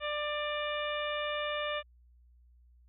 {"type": "harmonic tone with a mistuned harmonic", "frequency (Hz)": 594, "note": "D5", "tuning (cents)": 20, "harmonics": [1, 2, 3, 4, 5, 6], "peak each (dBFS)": [-35, -38, -40, -41, -42, -43], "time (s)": [0, 1.83], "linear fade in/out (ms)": 50, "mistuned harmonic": 5, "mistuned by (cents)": -36, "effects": ["added 60 Hz sine -58 dBFS peak until 2.88 s"]}